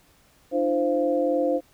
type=tone cluster; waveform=sine; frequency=298.6 / 341.8 / 521 / 690 Hz; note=D4 / F4 / C5 / F5; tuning=+29 / -37 / -7 / -21 cents; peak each=-26 / -30 / -22 / -30 dBFS; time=0.51-1.61 s; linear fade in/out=50 ms; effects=pink hiss -59 dBFS RMS until 1.73 s

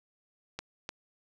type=clicks; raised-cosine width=0.2 ms; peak=-19 dBFS; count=2; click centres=0.59 / 0.891 s; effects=none

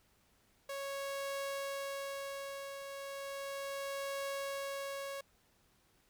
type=tone with tremolo; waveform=sawtooth; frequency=553 Hz; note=C#5; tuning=4 cents flat; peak=-33 dBFS; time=0.69-5.21 s; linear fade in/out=5 ms; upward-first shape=triangle; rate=0.35 Hz; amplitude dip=55%; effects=pink hiss -71 dBFS RMS until 6.09 s

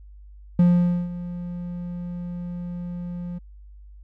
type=tone with ADSR envelope; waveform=triangle; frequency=175.6 Hz; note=F3; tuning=10 cents sharp; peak=-10 dBFS; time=0.59-3.39 s; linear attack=4 ms; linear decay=490 ms; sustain=-17 dB; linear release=15 ms; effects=added 50 Hz sine -42 dBFS peak until 4.03 s

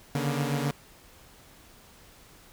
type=tone cluster; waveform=sawtooth; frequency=140.5 / 148.2 / 236.6 Hz; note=C#3 / D3 / A#3; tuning=+24 / +16 / +26 cents; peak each=-25 / -28 / -29 dBFS; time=0.15-0.71 s; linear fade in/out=2 ms; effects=pink hiss -54 dBFS RMS until 2.52 s

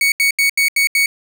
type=tone bursts; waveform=40% pulse; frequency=2230 Hz; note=C#7; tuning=10 cents sharp; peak=-11 dBFS; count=6; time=0.01-1.06 s; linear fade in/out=2 ms; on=110 ms; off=78 ms; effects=none

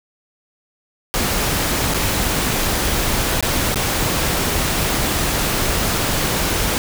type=noise with dropouts; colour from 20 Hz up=pink; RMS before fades=-19 dBFS; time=1.14-6.78 s; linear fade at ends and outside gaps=0 ms; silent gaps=1.938-1.944 / 3.408-3.426 / 3.744-3.758 s; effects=none

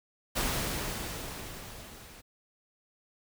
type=noise with level ramp; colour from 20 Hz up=pink; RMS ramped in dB=-29 to -51 dBFS; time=0.35-2.22 s; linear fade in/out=20 ms; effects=none

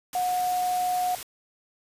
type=tone in noise; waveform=sine; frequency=727 Hz; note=F#5; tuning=31 cents flat; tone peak=-23 dBFS; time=0.15-1.15 s; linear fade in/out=2 ms; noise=white; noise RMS=-37 dBFS; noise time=0.13-1.23 s; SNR=+11 dB; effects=resampled to 32000 Hz

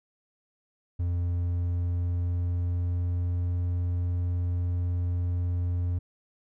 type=tone with pitch glide; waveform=triangle; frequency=87.31 to 88.17 Hz; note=F2 to F2; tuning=0 to +17 cents; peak=-23 dBFS; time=0.99-5.99 s; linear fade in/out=10 ms; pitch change=+17 cents; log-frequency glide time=1.21-3.43 s; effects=none

